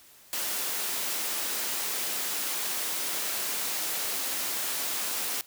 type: high-pass noise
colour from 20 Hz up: white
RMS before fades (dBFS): -31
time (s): 0.33-5.41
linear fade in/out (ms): 0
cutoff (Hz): 240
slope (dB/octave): 12
effects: white hiss -55 dBFS RMS until 5.46 s